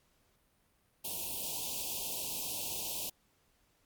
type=band-stop noise; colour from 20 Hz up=white; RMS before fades=-38 dBFS; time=1.04-3.1 s; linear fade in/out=10 ms; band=1000 to 2500 Hz; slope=96 dB/octave; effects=pink hiss -72 dBFS RMS until 3.85 s + Opus 48 kbps